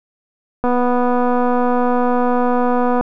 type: click train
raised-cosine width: 1 ms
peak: -5 dBFS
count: 584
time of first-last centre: 0.64-3.01 s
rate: 246 Hz
effects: none